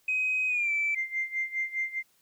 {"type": "tone with pitch glide", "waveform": "sine", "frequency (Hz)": [2520, 2324], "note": ["D#7", "D7"], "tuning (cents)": [21, -19], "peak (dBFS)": -24, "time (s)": [0.08, 0.95], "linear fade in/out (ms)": 5, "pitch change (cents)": -140, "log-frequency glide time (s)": [0.48, 0.71]}
{"type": "tone with tremolo", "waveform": "sine", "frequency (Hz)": 2093, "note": "C7", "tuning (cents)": 0, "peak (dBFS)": -25, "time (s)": [0.94, 2.03], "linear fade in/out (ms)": 50, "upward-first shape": "sine", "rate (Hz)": 4.9, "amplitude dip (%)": 85}
{"effects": ["tanh soft clip ceiling -20 dBFS", "white hiss -67 dBFS RMS until 2.21 s"]}